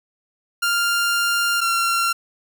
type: tone pair in turn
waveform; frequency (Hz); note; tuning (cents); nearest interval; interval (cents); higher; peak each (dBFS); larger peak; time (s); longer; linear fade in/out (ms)
sawtooth; 1396.9 / 1370.5; F6 / F6; 0 / -33; unison; 33; first; -14; neither; 0.62-1.61 / 1.61-2.13; first; 10
effects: none